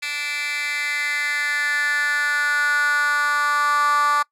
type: tone with high-pass filter sweep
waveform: 10% pulse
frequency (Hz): 291.8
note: D4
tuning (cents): -11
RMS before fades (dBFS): -21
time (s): 0.02-4.23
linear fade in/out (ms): 10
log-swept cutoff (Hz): 2500 to 1100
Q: 5.6
effects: noise-tail reverb RT60 0.1 s tail -23 dB re dry + low-pass 12000 Hz 12 dB/octave